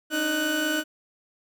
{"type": "tone cluster", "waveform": "30% pulse", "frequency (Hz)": [284.4, 309.1, 1489], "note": ["C#4", "D#4", "F#6"], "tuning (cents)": [45, -11, 11], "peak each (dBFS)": [-33, -24, -24], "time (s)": [0.1, 0.84], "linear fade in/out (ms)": 50, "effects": []}